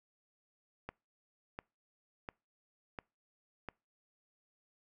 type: click train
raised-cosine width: 0.5 ms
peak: -26 dBFS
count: 5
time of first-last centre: 0.89-3.687 s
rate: 1.43 Hz
effects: noise-tail reverb RT60 0.3 s tail -26 dB re dry